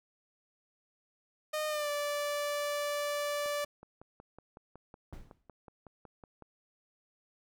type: tone with pitch glide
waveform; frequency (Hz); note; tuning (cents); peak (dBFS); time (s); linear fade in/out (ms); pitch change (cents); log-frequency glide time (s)
sawtooth; 613 to 583; D#5 to D5; -26 to -13; -28; 1.53-3.65; 10; -87; 1.68-1.9
type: click train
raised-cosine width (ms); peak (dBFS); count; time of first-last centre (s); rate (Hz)
1; -36; 17; 3.46-6.423; 5.4
type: noise with exponential decay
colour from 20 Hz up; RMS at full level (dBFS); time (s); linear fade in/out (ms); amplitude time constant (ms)
brown; -43; 5.13-5.49; 1; 78
effects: none